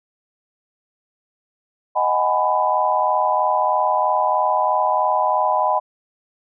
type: chord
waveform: sine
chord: G# minor seventh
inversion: second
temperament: just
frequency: 623 / 747.5 / 830.6 / 996.7 Hz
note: D#5 / F#5 / G#5 / B5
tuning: +2 / +17 / 0 / +16 cents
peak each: -22 / -22 / -22 / -19 dBFS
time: 1.95-5.8 s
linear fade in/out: 20 ms
effects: none